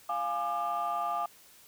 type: chord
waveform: sine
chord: D diminished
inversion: first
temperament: equal with one note detuned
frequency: 698.5 / 830.6 / 1195.9 Hz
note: F5 / Ab5 / D6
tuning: 0 / 0 / +31 cents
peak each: -32 / -34 / -31 dBFS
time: 0.09-1.26 s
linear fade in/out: 5 ms
effects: tanh soft clip ceiling -24 dBFS + white hiss -57 dBFS RMS until 1.67 s